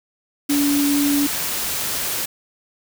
sine tone in noise, 286.1 Hz, D4, 45 cents flat, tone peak -16 dBFS, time 0.49-1.27 s, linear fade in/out 10 ms, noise white, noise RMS -24 dBFS, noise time 0.49-2.26 s, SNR +5 dB, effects none

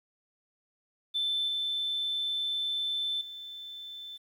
sine tone with level steps, 3532 Hz, A7, 6 cents sharp, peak -26 / -28 / -40 dBFS, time 1.14-4.18 s, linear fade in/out 20 ms, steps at 1.48 / 3.21 s, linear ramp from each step 2 ms, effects tanh soft clip ceiling -23 dBFS + 10-bit

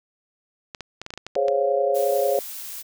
clicks, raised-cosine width 0.2 ms, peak -17 dBFS, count 10, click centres 0.748 / 0.807 / 1.016 / 1.064 / 1.105 / 1.138 / 1.176 / 1.266 / 1.354 / 1.483 s
sine chord, Db major seventh, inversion second, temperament equal, 415.3 / 523.3 / 554.4 / 698.5 Hz, Ab4 / C5 / Db5 / F5, 0 / 0 / 0 / 0 cents, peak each -25 / -26 / -21 / -26 dBFS, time 1.36-2.39 s, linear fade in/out 2 ms
blue noise, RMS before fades -35 dBFS, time 1.94-2.83 s, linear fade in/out 20 ms
effects none

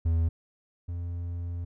triangle tone pair in turn, 82.41 / 86.52 Hz, E2 / F2, 0 / -16 cents, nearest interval minor second, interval 84 cents, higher second, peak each -20 / -29 dBFS, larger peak first, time 0.05-0.29 / 0.88-1.65 s, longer second, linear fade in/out 10 ms, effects none

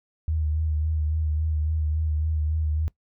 sine tone with vibrato, 77.6 Hz, D#2, 4 cents flat, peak -22 dBFS, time 0.28-2.88 s, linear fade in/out 0 ms, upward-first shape sine, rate 3.6 Hz, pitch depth 37 cents each way, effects noise-tail reverb RT60 0.1 s tail -20 dB re dry

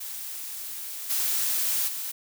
blue noise with level steps, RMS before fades -36 / -26 / -33 dBFS, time 0-2.12 s, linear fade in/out 10 ms, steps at 1.09 / 1.87 s, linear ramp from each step 20 ms, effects none

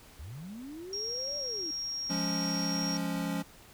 sine linear two-way sweep, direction up then down, 61.74 to 587.3 to 293.2 Hz, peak -40 dBFS, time 0.19-1.71 s, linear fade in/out 5 ms, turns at 1.37 s
sine tone, 5588 Hz, F8, in tune, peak -33 dBFS, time 0.93-2.97 s, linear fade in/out 2 ms
square chord, Db major, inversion first, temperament equal, 174.61 / 207.7 / 277.2 Hz, F3 / Ab3 / Db4, 0 / 0 / 0 cents, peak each -35 / -38 / -36 dBFS, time 2.09-3.43 s, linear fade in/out 20 ms
effects pink hiss -55 dBFS RMS until 3.73 s

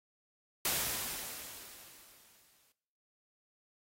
white noise with exponential decay, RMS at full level -31 dBFS, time 0.65-2.72 s, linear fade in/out 2 ms, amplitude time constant 450 ms, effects noise-tail reverb RT60 0.8 s tail -19 dB re dry + AAC 48 kbps

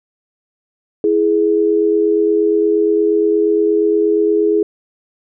sine tone pair together, 330.2 / 418.7 Hz, E4 / G#4, +3 / +14 cents, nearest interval major third, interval 411 cents, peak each -16 / -12 dBFS, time 1.04-4.63 s, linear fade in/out 2 ms, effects none

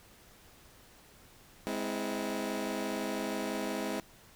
20% pulse chord, Ab augmented, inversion none, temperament just, 207.7 / 259.6 / 324.5 Hz, Ab3 / C4 / E4, 0 / -13 / -27 cents, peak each -32 / -33 / -33 dBFS, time 1.67-4 s, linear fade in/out 0 ms, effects pink hiss -58 dBFS RMS until 4.35 s

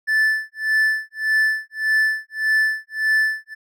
triangle tone with tremolo, 1752 Hz, A6, 8 cents flat, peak -12 dBFS, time 0.07-3.55 s, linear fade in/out 20 ms, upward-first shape sine, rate 1.7 Hz, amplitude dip 100%, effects none

